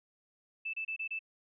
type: tone bursts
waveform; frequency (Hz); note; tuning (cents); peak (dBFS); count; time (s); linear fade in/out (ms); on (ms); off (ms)
sine; 2636; E7; -1; -34; 5; 0.65-1.192; 10; 86; 28
effects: none